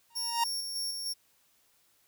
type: tone with exponential growth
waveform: 45% pulse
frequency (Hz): 932.3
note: A#5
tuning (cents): 0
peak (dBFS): -23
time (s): 0.1-0.44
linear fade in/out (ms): 5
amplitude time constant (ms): 73
type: tone with tremolo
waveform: sawtooth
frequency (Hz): 5500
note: F8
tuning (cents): -27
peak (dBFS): -29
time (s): 0.15-1.14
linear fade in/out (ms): 20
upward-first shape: square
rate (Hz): 3.3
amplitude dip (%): 35
effects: white hiss -68 dBFS RMS until 2.07 s